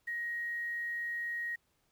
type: tone with quantisation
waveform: sine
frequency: 1884 Hz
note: A#6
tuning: 18 cents sharp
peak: -34 dBFS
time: 0.07-1.56 s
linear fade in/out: 10 ms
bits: 10
effects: pink hiss -75 dBFS RMS until 1.91 s